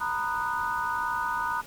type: chord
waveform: sine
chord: B major seventh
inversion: third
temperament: just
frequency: 926 / 987.8 / 1234.7 / 1481.6 Hz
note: A#5 / B5 / D#6 / F#6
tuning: -12 / 0 / -14 / +2 cents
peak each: -32 dBFS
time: 0-1.62 s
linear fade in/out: 20 ms
effects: pink hiss -47 dBFS RMS until 1.66 s